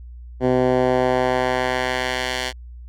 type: tone with band-pass filter sweep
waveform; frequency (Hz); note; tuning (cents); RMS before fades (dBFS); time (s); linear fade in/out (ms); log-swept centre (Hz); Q
10% pulse; 127.1; C3; -50; -20; 0.4-2.53; 50; 330 to 3600; 0.77
effects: added 60 Hz sine -35 dBFS peak until 2.88 s